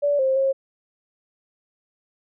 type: tone with pitch steps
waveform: sine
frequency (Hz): 577 / 529 / 539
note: D5 / C5 / C#5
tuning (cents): -31 / +19 / -49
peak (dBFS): -17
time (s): 0.02-0.53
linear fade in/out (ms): 20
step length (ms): 170
effects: none